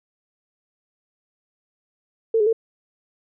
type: tone with pitch steps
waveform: sine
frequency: 450.1 / 418.7 / 451.4 Hz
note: A4 / G#4 / A4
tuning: +39 / +14 / +44 cents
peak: -15 dBFS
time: 2.34-2.529 s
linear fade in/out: 5 ms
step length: 63 ms
effects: none